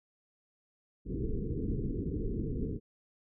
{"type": "low-pass noise", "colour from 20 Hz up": "pink", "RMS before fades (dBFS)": -34, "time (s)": [1.05, 2.8], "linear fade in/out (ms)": 50, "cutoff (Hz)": 460, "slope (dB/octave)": 96, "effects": []}